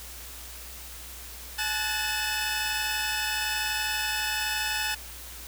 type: tone cluster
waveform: 20% pulse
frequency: 855 / 1476 / 1782 / 2586 Hz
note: A5 / F#6 / A6 / E7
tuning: -50 / -5 / +22 / -34 cents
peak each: -28 dBFS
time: 1.58-4.95 s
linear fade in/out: 10 ms
effects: added 60 Hz sine -45 dBFS peak until 5.47 s + white hiss -43 dBFS RMS until 5.47 s